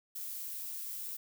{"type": "noise", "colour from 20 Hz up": "violet", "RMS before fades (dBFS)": -41, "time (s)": [0.15, 1.17], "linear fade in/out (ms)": 10, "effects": []}